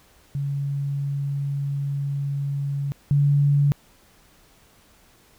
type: tone pair in turn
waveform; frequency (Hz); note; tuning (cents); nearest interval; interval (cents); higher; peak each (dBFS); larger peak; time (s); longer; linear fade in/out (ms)
sine; 140.6 / 142.89; C#3 / D3; +25 / -47; unison; 28; second; -23 / -15; second; 0.35-2.92 / 3.11-3.72; first; 0
effects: pink hiss -56 dBFS RMS until 5.38 s